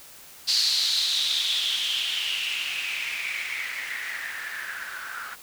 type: noise with low-pass filter sweep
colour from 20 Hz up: violet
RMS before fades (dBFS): -28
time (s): 0.47-5.36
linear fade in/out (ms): 20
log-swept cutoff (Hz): 4500 to 1400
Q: 6.5
effects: white hiss -47 dBFS RMS until 5.42 s